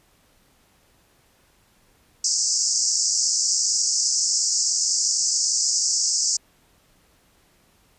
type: band-pass noise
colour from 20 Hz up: pink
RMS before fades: -22 dBFS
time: 2.24-6.37 s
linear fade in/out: 5 ms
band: 4900 to 7800 Hz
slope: 96 dB/octave
effects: pink hiss -60 dBFS RMS until 7.98 s + resampled to 32000 Hz